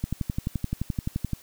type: click train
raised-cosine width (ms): 5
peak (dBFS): -14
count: 16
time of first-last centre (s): 0.04-1.333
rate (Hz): 11.6
effects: white hiss -52 dBFS RMS until 1.42 s